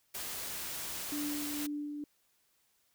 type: noise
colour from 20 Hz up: white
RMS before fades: -40 dBFS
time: 0.14-1.67 s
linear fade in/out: 10 ms
type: tone with tremolo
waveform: sine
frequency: 293.7 Hz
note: D4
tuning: in tune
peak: -34 dBFS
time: 1.12-2.04 s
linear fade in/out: 2 ms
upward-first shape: sine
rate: 2.1 Hz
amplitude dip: 35%
effects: white hiss -73 dBFS RMS until 2.94 s